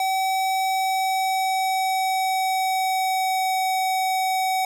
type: tone with pitch glide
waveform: square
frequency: 762 to 754.1 Hz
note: G5 to F#5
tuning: -49 to +33 cents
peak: -21 dBFS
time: 0-4.65 s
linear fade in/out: 2 ms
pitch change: -18 cents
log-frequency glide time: 0.54-3.54 s
effects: none